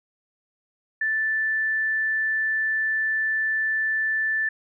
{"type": "tone", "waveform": "sine", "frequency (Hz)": 1760, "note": "A6", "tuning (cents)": 0, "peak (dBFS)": -21, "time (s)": [1.01, 4.49], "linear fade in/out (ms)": 5, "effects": []}